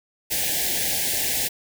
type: band-stop noise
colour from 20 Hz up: white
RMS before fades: -24 dBFS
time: 0.3-1.49 s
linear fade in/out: 20 ms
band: 870 to 1600 Hz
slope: 96 dB/octave
effects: none